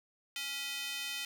square tone with high-pass filter, 279.2 Hz, C#4, 13 cents sharp, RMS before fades -39 dBFS, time 0.36-1.25 s, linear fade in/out 2 ms, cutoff 2700 Hz, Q 1.9, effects none

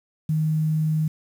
sine tone with quantisation, 156.1 Hz, D#3, 6 cents sharp, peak -19 dBFS, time 0.29-1.08 s, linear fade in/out 5 ms, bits 8, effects none

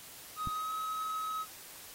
triangle tone with pitch glide, 1256 to 1278 Hz, D#6 to D#6, +16 to +46 cents, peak -32 dBFS, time 0.36-1.46 s, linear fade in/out 50 ms, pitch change +30 cents, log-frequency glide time 0.52-0.72 s
click, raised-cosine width 5 ms, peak -26 dBFS, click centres 0.473 s
effects white hiss -50 dBFS RMS until 1.94 s + AAC 48 kbps

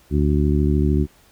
harmonic tone, 73.42 Hz, D2, in tune, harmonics 1 / 2 / 3 / 4 / 5, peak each -18 / -21 / -23 / -24 / -25 dBFS, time 0.1-1.07 s, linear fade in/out 50 ms, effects pink hiss -54 dBFS RMS until 1.31 s

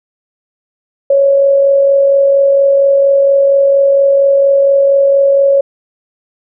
sine tone with amplitude modulation, 554 Hz, C#5, 1 cent flat, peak -4 dBFS, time 1.1-5.61 s, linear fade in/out 5 ms, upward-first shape sine, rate 44.3 Hz, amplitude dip 30%, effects none

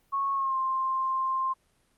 sine tone with pitch glide, 1100 to 1053.4 Hz, C#6 to C6, -14 to +11 cents, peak -25 dBFS, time 0.12-1.54 s, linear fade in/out 20 ms, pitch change -75 cents, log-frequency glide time 0.34-0.57 s, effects pink hiss -68 dBFS RMS until 1.97 s + Opus 32 kbps

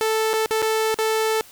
sawtooth tone with dropouts, 440 Hz, A4, in tune, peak -15 dBFS, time 0.01-1.41 s, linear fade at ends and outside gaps 0 ms, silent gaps 0.332-0.338 / 0.46-0.509 / 0.62-0.625 / 0.943-0.988 s, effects white hiss -47 dBFS RMS until 1.51 s

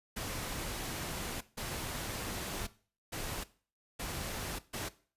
pink noise bursts at uneven times, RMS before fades -39 dBFS, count 5, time 0.16-1.41 / 1.57-2.67 / 3.12-3.44 / 3.99-4.59 / 4.73-4.89 s, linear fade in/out 10 ms, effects noise-tail reverb RT60 0.4 s tail -17 dB re dry + resampled to 32000 Hz

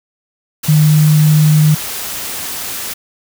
sine tone in noise, 153 Hz, D#3, 29 cents flat, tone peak -6 dBFS, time 0.68-1.75 s, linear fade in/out 10 ms, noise white, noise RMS -23 dBFS, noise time 0.63-2.94 s, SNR +14 dB, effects none

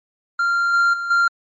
triangle tone with level steps, 1388 Hz, F6, 11 cents flat, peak -14 / -11 / -21 / -11 dBFS, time 0.39-1.28 s, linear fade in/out 5 ms, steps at 0.73 / 0.93 / 1.1 s, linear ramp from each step 10 ms, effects MP3 32 kbps

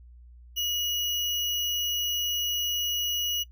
sine tone with sample-and-hold, 2902 Hz, F#7, 34 cents flat, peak -26 dBFS, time 0.56-3.44 s, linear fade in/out 20 ms, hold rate 8820 Hz, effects noise-tail reverb RT60 0.1 s tail -21 dB re dry + added 60 Hz sine -47 dBFS peak until 3.51 s

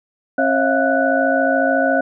sine tone cluster, 268.7 / 543 / 649 / 703 / 1482 Hz, C4 / C#5 / E5 / F5 / F#6, +46 / -36 / -27 / +11 / +2 cents, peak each -20 dBFS, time 0.38-2.01 s, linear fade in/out 5 ms, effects none

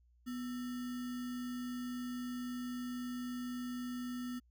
sine tone with sample-and-hold, 246.9 Hz, B3, in tune, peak -38 dBFS, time 0.26-4.4 s, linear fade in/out 20 ms, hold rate 1575 Hz, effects added 60 Hz sine -65 dBFS peak until 4.5 s

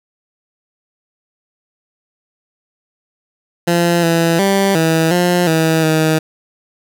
15% pulse tone with pitch steps, 171.8 / 166.7 / 196.3 / 162 / 177.1 / 161 / 157.8 Hz, F3 / E3 / G3 / E3 / F3 / E3 / D#3, -28 / +20 / +3 / -30 / +24 / -41 / +25 cents, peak -5 dBFS, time 3.67-6.19 s, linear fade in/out 10 ms, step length 360 ms, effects none

